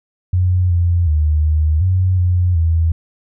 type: tone with pitch steps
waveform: sine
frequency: 90.7 / 86.7 / 76.4 / 77.3 / 92.5 / 89.5 / 82.1 Hz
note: F#2 / F2 / D#2 / D#2 / F#2 / F2 / E2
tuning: -34 / -12 / -31 / -11 / 0 / +43 / -6 cents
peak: -11 dBFS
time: 0.33-2.92 s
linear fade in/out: 5 ms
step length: 370 ms
effects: none

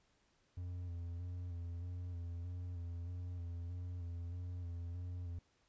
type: tone with vibrato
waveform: triangle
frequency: 87.31 Hz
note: F2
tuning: in tune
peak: -39 dBFS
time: 0.57-5.39 s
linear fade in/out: 5 ms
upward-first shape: square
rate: 1.6 Hz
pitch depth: 31 cents each way
effects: pink hiss -75 dBFS RMS until 5.68 s + resampled to 16000 Hz

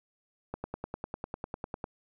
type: click train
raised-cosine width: 1 ms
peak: -21 dBFS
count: 14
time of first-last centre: 0.54-1.841 s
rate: 9.99 Hz
effects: none

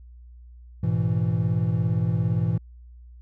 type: chord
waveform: triangle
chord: E major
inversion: first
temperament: equal with one note detuned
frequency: 103.83 / 121.28 / 164.81 Hz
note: G#2 / B2 / E3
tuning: 0 / -31 / 0 cents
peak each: -23 dBFS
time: 0.83-2.58 s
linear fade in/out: 5 ms
effects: added 60 Hz sine -43 dBFS peak until 3.21 s

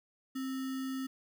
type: tone with sample-and-hold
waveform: sine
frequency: 264.2 Hz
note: C4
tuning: 17 cents sharp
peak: -34 dBFS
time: 0.35-1.07 s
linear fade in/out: 10 ms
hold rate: 1575 Hz
effects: none

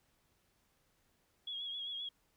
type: tone with vibrato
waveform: sine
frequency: 3322 Hz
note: G#7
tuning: in tune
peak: -39 dBFS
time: 1.47-2.09 s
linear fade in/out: 5 ms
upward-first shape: triangle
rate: 7.6 Hz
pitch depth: 53 cents each way
effects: pink hiss -75 dBFS RMS until 2.36 s

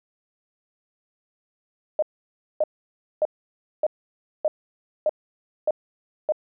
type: tone bursts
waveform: sine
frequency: 613 Hz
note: D#5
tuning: 26 cents flat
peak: -17 dBFS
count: 8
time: 1.99-6.322 s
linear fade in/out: 2 ms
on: 34 ms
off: 580 ms
effects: none

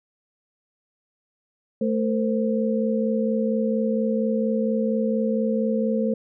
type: tone cluster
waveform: sine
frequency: 219.3 / 457.7 / 522 Hz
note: A3 / A#4 / C5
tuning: -6 / -32 / -4 cents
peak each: -22 / -27 / -26 dBFS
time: 1.81-6.14 s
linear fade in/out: 5 ms
effects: none

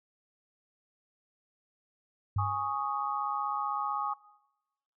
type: tone with exponential decay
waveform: sine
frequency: 100 Hz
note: G2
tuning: 35 cents sharp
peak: -25 dBFS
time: 2.36-2.8 s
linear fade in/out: 5 ms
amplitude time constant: 95 ms
type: chord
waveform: sine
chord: Ab suspended fourth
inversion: none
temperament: equal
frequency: 830.6 / 1108.7 / 1244.5 Hz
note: Ab5 / Db6 / Eb6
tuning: 0 / 0 / 0 cents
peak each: -34 dBFS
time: 2.38-4.14 s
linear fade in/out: 10 ms
effects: noise-tail reverb RT60 1.0 s tail -21 dB re dry

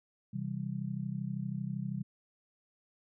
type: chord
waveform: sine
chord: C major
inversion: none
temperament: just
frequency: 130.81 / 163.52 / 196.22 Hz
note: C3 / E3 / G3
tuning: 0 / -14 / +2 cents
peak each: -38 / -39 / -38 dBFS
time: 0.33-2.03 s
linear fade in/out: 10 ms
effects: none

